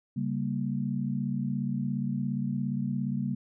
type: chord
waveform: sine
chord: G diminished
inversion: second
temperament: equal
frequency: 138.59 / 196 / 233.1 Hz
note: Db3 / G3 / Bb3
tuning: 0 / 0 / 0 cents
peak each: -32 dBFS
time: 0.16-3.35 s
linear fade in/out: 10 ms
effects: none